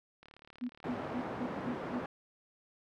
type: click train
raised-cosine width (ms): 0.3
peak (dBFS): -38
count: 38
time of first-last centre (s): 0.23-1.238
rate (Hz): 36.7
type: tone bursts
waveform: sine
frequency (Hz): 246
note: B3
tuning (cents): -7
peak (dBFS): -33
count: 6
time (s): 0.61-2.002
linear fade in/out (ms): 20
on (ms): 82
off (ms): 180
type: band-pass noise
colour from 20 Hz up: pink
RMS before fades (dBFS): -40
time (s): 0.84-2.06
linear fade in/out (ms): 2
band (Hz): 190 to 1200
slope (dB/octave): 12
effects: none